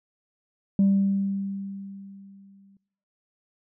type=tone with exponential decay; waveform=sine; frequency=196.6 Hz; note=G3; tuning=5 cents sharp; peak=-14 dBFS; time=0.79-2.77 s; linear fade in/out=2 ms; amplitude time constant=430 ms; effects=noise-tail reverb RT60 0.8 s tail -23 dB re dry + tanh soft clip ceiling -14 dBFS

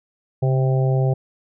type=harmonic tone with a mistuned harmonic; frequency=130.81 Hz; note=C3; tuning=in tune; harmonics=1 / 3 / 4 / 5 / 6; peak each=-16 / -26 / -28 / -30 / -32 dBFS; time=0.42-1.14 s; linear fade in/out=10 ms; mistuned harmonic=1; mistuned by=+44 cents; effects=none

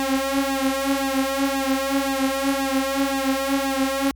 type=tone with flanger; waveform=sawtooth; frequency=271.1 Hz; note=C#4; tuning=38 cents flat; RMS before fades=-22 dBFS; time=0-4.11 s; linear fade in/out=0 ms; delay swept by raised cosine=1.1 to 5.8 ms; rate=1.9 Hz; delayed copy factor=+0.8; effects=added 60 Hz sine -44 dBFS peak until 4.15 s + MP3 96 kbps

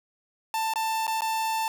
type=tone with dropouts; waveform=45% pulse; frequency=888 Hz; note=A5; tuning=16 cents sharp; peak=-25 dBFS; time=0.54-1.68 s; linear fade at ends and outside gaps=1 ms; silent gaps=0.737-0.758 / 1.068-1.078 / 1.208-1.219 s; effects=11-bit

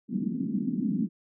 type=band-pass noise; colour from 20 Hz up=pink; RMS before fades=-29 dBFS; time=0.08-1.09 s; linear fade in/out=50 ms; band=180 to 280 Hz; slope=48 dB/octave; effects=none

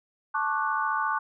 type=chord; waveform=sine; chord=D major seventh; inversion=second; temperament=equal with one note detuned; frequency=880 / 1100.4 / 1174.7 / 1480 Hz; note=A5 / C#6 / D6 / F#6; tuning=0 / -13 / 0 / 0 cents; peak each=-30 dBFS; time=0.34-1.19 s; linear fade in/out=10 ms; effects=none

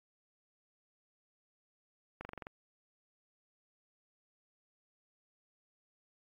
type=slowing click train; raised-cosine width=0.5 ms; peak=-28 dBFS; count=7; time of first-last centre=2.21-2.469 s; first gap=40 ms; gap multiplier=1.03; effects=AAC 32 kbps

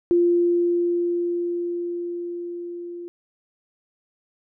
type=tone with level ramp; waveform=sine; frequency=347.4 Hz; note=F4; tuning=9 cents flat; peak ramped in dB=-14 to -32 dBFS; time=0.11-3.08 s; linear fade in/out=0 ms; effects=none

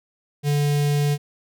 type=tone with notch filter; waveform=square; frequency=145.4 Hz; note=D3; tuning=17 cents flat; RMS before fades=-20 dBFS; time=0.43-1.18 s; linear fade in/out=50 ms; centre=1200 Hz; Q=1; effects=none

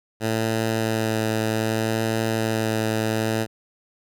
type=tone with vibrato; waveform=10% pulse; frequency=111.3 Hz; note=A2; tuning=20 cents sharp; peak=-13 dBFS; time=0.2-3.47 s; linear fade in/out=50 ms; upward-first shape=sine; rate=0.64 Hz; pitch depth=14 cents each way; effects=none

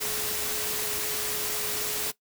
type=tone in noise; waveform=sine; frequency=423.7 Hz; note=G#4; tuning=35 cents sharp; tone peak=-39 dBFS; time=0-2.12 s; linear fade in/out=20 ms; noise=white; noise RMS=-30 dBFS; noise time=0-2.12 s; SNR=-12 dB; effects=noise-tail reverb RT60 0.1 s tail -17 dB re dry

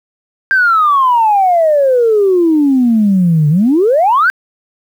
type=exponential two-way sweep; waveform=sine; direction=down then up; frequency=1600 to 145 to 1600 Hz; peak=-6 dBFS; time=0.51-4.3 s; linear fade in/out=0 ms; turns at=3.49 s; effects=tanh soft clip ceiling -2 dBFS + 7-bit

